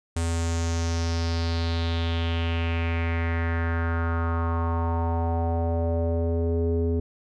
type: tone with low-pass filter sweep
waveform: square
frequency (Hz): 83.5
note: E2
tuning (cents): +23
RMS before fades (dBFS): -25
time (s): 0.16-7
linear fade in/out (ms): 5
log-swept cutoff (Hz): 8400 to 370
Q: 3.8
effects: none